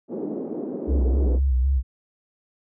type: band-pass noise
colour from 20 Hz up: white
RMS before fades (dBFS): -30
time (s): 0.08-1.4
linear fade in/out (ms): 50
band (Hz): 230 to 410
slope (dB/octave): 24
type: tone with vibrato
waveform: sine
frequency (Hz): 65.3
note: C2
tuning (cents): -3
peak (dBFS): -17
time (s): 0.87-1.83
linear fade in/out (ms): 50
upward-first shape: square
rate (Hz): 3.9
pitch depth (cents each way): 69
effects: none